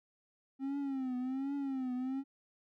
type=tone with vibrato; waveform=triangle; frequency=265.7 Hz; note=C4; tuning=27 cents sharp; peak=-32 dBFS; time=0.59-2.24 s; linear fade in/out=50 ms; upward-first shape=triangle; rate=1.3 Hz; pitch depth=120 cents each way; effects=none